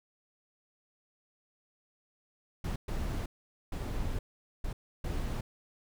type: noise bursts at uneven times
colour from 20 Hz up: brown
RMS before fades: -34 dBFS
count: 5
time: 2.64-2.76 / 2.88-3.26 / 3.72-4.19 / 4.64-4.73 / 5.04-5.41 s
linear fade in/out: 5 ms
effects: none